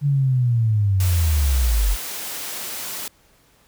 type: linear sweep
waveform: sine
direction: down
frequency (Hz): 145.8 to 43.22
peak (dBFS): -15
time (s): 0.01-1.97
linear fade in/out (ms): 50
type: high-pass noise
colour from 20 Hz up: white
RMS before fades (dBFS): -30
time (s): 1-3.08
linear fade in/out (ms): 2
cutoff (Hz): 160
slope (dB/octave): 12
effects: pink hiss -57 dBFS RMS until 3.67 s